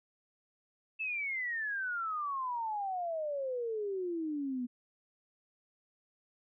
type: exponential sweep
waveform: sine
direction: down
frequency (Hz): 2655 to 240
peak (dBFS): -33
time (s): 0.99-4.67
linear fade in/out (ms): 20
effects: none